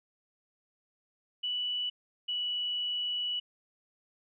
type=tone pair in turn; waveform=sine; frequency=2960 / 2947 Hz; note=F#7 / F#7; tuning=0 / -8 cents; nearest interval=unison; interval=8 cents; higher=first; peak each=-30 / -30 dBFS; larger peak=neither; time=1.43-1.9 / 2.28-3.4 s; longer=second; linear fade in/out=10 ms; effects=none